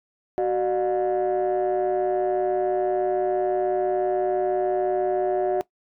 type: tone cluster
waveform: sine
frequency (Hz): 373.4 / 603 / 717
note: F#4 / D5 / F5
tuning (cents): +16 / +46 / +45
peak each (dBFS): -21 / -25 / -25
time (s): 0.38-5.61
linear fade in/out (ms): 0
effects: noise-tail reverb RT60 0.1 s tail -20 dB re dry + tanh soft clip ceiling -16 dBFS